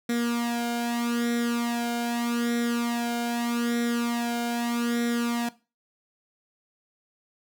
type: tone with flanger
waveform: sawtooth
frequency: 236.8 Hz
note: A#3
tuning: 27 cents sharp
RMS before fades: -27 dBFS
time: 0.09-5.49 s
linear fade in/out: 5 ms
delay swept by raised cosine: 0.53 to 1.34 ms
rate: 0.81 Hz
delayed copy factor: +0.75
effects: noise-tail reverb RT60 0.3 s tail -18 dB re dry